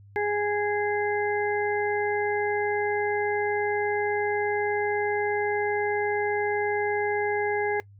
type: harmonic tone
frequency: 414.1 Hz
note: G#4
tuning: 5 cents flat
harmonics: 1 / 2 / 4 / 5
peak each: -26 / -29 / -32 / -33 dBFS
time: 0.16-7.8 s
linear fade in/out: 0 ms
effects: noise-tail reverb RT60 0.1 s tail -21 dB re dry + added 100 Hz sine -48 dBFS peak until 7.99 s